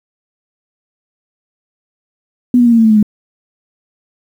sine tone with pitch steps, 246.9 / 241.3 / 235.8 / 230.4 / 225.1 / 220 / 214.9 / 210 Hz, B3 / B3 / A#3 / A#3 / A3 / A3 / A3 / G#3, 0 / -40 / +20 / -20 / +40 / 0 / -41 / +19 cents, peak -5 dBFS, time 2.54-3.028 s, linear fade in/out 2 ms, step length 61 ms, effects 7-bit

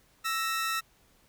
sawtooth tone pair together, 1321 / 1868.2 Hz, E6 / A#6, +3 / +3 cents, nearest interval tritone, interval 600 cents, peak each -26 / -31 dBFS, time 0.24-0.81 s, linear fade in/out 20 ms, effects pink hiss -64 dBFS RMS until 1.28 s

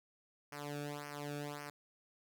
sawtooth tone with flanger, 145.8 Hz, D3, 12 cents flat, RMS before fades -44 dBFS, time 0.52-1.7 s, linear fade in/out 5 ms, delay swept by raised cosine 0.26 to 1.01 ms, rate 1.8 Hz, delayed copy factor -0.95, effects none

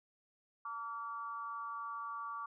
sine tone with amplitude modulation, 1149 Hz, D6, 38 cents flat, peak -36 dBFS, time 0.65-2.46 s, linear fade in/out 5 ms, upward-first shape sine, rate 243 Hz, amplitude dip 80%, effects none

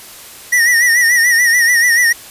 square tone with vibrato, 1900 Hz, A#6, 33 cents sharp, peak -9 dBFS, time 0.52-2.13 s, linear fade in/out 10 ms, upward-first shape sine, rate 6.9 Hz, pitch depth 75 cents each way, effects white hiss -35 dBFS RMS until 2.3 s + resampled to 32000 Hz

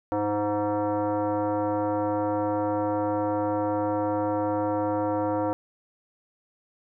sine tone with frequency modulation, 103.3 Hz, G#2, 9 cents flat, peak -23 dBFS, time 0.12-5.53 s, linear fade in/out 0 ms, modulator 416 Hz, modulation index 2, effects none

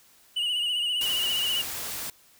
triangle tone with vibrato, 2911 Hz, F#7, 29 cents flat, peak -23 dBFS, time 0.36-1.62 s, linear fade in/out 10 ms, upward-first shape sine, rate 15 Hz, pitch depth 55 cents each way
white noise, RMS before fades -34 dBFS, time 1.01-2.1 s, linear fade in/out 2 ms
effects white hiss -58 dBFS RMS until 2.39 s

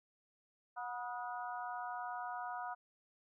harmonic tone with a mistuned harmonic, 242.9 Hz, B3, 29 cents flat, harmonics 3 / 4 / 5 / 6, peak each -43 / -45 / -47 / -49 dBFS, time 0.76-2.75 s, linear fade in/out 20 ms, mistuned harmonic 5, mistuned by +47 cents, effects none

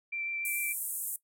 sine tone with vibrato, 2347 Hz, D7, 2 cents flat, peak -33 dBFS, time 0.12-0.73 s, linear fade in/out 10 ms, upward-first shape sine, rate 6.9 Hz, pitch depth 9 cents each way
pink band-pass noise, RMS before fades -36 dBFS, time 0.45-1.16 s, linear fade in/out 2 ms, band 8300 to 15000 Hz, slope 48 dB/octave
effects noise-tail reverb RT60 0.1 s tail -18 dB re dry

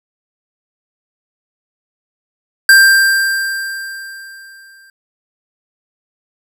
square tone with exponential decay, 1582 Hz, G6, 15 cents sharp, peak -3 dBFS, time 2.69-4.9 s, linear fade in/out 2 ms, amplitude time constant 480 ms, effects none

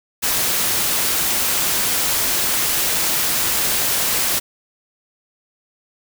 white noise, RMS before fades -19 dBFS, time 0.22-4.4 s, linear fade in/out 20 ms, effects none

